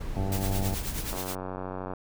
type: noise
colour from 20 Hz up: brown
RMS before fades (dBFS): -33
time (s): 0-1.19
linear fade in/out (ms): 10
type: harmonic tone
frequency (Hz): 96.6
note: G2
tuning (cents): -25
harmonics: 1 / 2 / 3 / 4 / 5 / 6 / 7 / 8 / 9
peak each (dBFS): -29 / -34 / -38 / -41 / -44 / -45 / -41 / -43 / -44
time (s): 0.16-0.75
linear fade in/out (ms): 5
type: noise with tremolo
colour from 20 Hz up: white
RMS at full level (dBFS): -34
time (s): 0.32-1.35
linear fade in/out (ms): 0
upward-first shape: triangle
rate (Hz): 9.4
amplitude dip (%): 75
type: click train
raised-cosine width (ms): 1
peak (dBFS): -21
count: 76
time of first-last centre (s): 1.13-1.936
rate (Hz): 93.1
effects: none